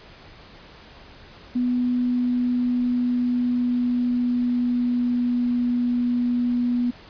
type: tone with pitch glide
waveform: sine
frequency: 246.9 to 243.4 Hz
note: B3 to B3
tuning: 0 to -25 cents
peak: -19 dBFS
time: 1.55-6.91 s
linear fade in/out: 10 ms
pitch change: -25 cents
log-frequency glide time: 1.79-5.75 s
effects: pink hiss -46 dBFS RMS until 7.09 s + resampled to 11025 Hz